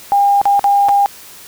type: tone with dropouts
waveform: sine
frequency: 805 Hz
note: G5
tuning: 46 cents sharp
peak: -8 dBFS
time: 0.12-1.06 s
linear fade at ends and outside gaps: 0 ms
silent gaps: 0.415-0.455 / 0.594-0.642 / 0.886-0.891 s
effects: white hiss -37 dBFS RMS until 1.47 s